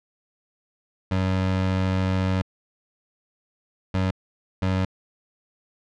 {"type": "tone bursts at uneven times", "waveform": "25% pulse", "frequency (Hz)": 93.9, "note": "F#2", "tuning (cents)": 26, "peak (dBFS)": -17, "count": 3, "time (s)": [[1.11, 2.42], [3.94, 4.11], [4.62, 4.85]], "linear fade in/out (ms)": 5, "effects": ["low-pass 4000 Hz 12 dB/octave"]}